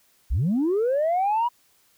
sine linear sweep, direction up, 41.2 to 980 Hz, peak -18 dBFS, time 0.3-1.49 s, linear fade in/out 20 ms, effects tanh soft clip ceiling -17 dBFS + white hiss -62 dBFS RMS until 1.97 s

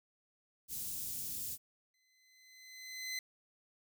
white band-stop noise, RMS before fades -41 dBFS, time 0.68-1.58 s, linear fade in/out 50 ms, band 210 to 6300 Hz, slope 12 dB/octave
20% pulse tone with exponential growth, 2038 Hz, C7, 46 cents flat, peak -31 dBFS, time 1.94-3.19 s, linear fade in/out 2 ms, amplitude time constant 270 ms
effects none

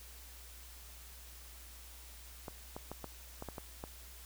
clicks, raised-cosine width 1 ms, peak -28 dBFS, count 8, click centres 2.482 / 2.765 / 2.916 / 3.043 / 3.424 / 3.487 / 3.582 / 3.839 s, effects added 60 Hz sine -53 dBFS peak until 4.25 s + white hiss -55 dBFS RMS until 4.25 s

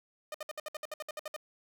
sawtooth tone bursts, 610 Hz, D#5, 34 cents flat, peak -33 dBFS, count 13, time 0.32-1.364 s, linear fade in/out 2 ms, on 24 ms, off 61 ms, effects none

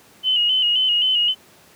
sine tone with vibrato, 2960 Hz, F#7, in tune, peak -15 dBFS, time 0.23-1.35 s, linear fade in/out 50 ms, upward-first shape square, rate 3.8 Hz, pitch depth 48 cents each way, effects pink hiss -50 dBFS RMS until 1.75 s + high-pass 150 Hz 12 dB/octave

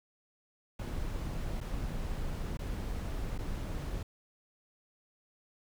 brown noise with dropouts, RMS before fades -36 dBFS, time 0.79-4.03 s, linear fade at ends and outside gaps 5 ms, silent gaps 1.605-1.61 / 2.572-2.59 / 3.38-3.387 s, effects none

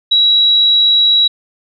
sine tone, 3884 Hz, B7, 30 cents flat, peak -7 dBFS, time 0.11-1.28 s, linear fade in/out 10 ms, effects none

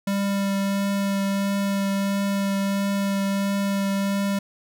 square tone with vibrato, 197.9 Hz, G3, 17 cents sharp, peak -22 dBFS, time 0.07-4.39 s, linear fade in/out 5 ms, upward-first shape triangle, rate 1.5 Hz, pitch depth 11 cents each way, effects none

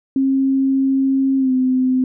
sine tone with pitch glide, 268.6 to 257.1 Hz, C4 to C4, +46 to -30 cents, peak -13 dBFS, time 0.16-2.04 s, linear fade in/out 2 ms, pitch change -76 cents, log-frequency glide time 1.38-1.52 s, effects none

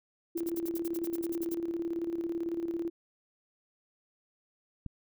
sine tone with tremolo, 336.8 Hz, E4, 37 cents sharp, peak -29 dBFS, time 0.35-2.9 s, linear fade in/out 10 ms, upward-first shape square, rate 18 Hz, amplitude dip 55%
violet noise bursts, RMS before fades -42 dBFS, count 13, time 0.37-1.545 s, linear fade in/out 5 ms, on 35 ms, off 60 ms
click, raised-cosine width 5 ms, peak -26 dBFS, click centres 4.863 s
effects none

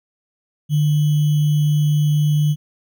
sine tone with sample-and-hold, 149.3 Hz, D3, 29 cents sharp, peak -13 dBFS, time 0.69-2.56 s, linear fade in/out 50 ms, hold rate 3150 Hz, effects none

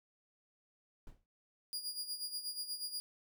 brown noise with exponential decay, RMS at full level -47 dBFS, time 1.07-1.26 s, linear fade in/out 1 ms, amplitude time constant 40 ms
sawtooth tone with tremolo, 4850 Hz, D#8, 45 cents flat, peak -34 dBFS, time 1.73-3 s, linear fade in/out 0 ms, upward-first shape sine, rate 8.3 Hz, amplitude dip 70%
effects none

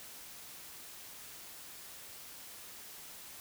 silence, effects white hiss -50 dBFS RMS until 3.4 s

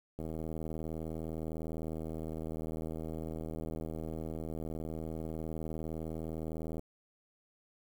click train, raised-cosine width 2 ms, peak -27 dBFS, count 528, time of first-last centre 0.19-6.794 s, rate 79.8 Hz, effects 9-bit

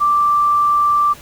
sine tone, 1174.7 Hz, D6, in tune, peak -11 dBFS, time 0-1.14 s, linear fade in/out 20 ms, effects pink hiss -40 dBFS RMS until 1.21 s

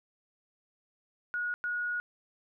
sine tone bursts at uneven times, 1450 Hz, F#6, 35 cents flat, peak -30 dBFS, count 2, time 1.34-1.54 / 1.64-2 s, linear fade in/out 0 ms, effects none

